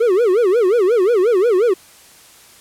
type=tone with vibrato; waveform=triangle; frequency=419.4 Hz; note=G#4; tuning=17 cents sharp; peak=-9 dBFS; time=0-1.74 s; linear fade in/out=10 ms; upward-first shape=sine; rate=5.6 Hz; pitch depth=270 cents each way; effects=white hiss -45 dBFS RMS until 2.6 s + low-pass 12000 Hz 12 dB/octave